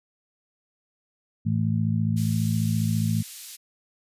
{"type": "harmonic tone", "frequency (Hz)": 54.7, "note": "A1", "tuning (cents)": -9, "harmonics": [2, 3, 4], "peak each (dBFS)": [-24, -26, -27], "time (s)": [1.45, 3.23], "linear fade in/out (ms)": 20}
{"type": "band-pass noise", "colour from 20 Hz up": "white", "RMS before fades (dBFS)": -41, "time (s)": [2.16, 3.57], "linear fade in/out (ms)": 20, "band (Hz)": [3000, 13000], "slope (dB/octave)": 12}
{"effects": ["resampled to 32000 Hz"]}